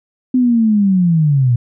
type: linear sweep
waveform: sine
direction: down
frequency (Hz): 257.4 to 116.5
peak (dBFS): -9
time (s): 0.34-1.56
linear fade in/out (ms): 5
effects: none